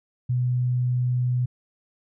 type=tone; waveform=sine; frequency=124.5 Hz; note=B2; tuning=14 cents sharp; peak=-20 dBFS; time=0.29-1.46 s; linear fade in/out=10 ms; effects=none